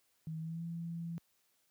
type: tone with pitch glide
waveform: sine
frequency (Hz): 159.5 to 168.01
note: D#3 to E3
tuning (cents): +43 to +33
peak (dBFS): -38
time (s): 0.27-1.18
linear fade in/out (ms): 0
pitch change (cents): +90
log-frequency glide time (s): 0.39-0.63
effects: white hiss -75 dBFS RMS until 1.7 s + high-pass 60 Hz 12 dB/octave